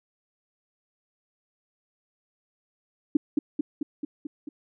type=tone with echo; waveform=sine; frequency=293.7 Hz; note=D4; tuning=in tune; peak=-15 dBFS; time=3.15-3.17 s; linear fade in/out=5 ms; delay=220 ms; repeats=6; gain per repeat=-3 dB; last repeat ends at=4.49 s; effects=none